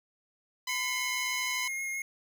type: tone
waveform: 10% pulse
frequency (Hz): 1011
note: B5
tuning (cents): +40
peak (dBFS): -24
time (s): 0.67-1.68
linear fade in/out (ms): 5
type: tone with vibrato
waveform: square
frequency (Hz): 2148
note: C7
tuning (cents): +45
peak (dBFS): -33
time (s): 0.69-2.02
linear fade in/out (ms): 2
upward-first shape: triangle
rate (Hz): 6.4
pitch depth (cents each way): 15
effects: none